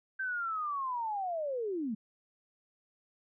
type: linear sweep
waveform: sine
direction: down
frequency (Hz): 1568 to 201.7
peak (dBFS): -32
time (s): 0.19-1.95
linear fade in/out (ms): 10
effects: none